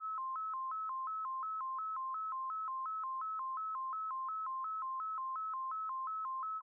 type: tone with vibrato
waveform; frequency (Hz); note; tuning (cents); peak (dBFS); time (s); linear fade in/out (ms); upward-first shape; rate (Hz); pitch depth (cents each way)
sine; 1167; D6; -11; -37; 0-6.62; 50; square; 2.8; 180
effects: none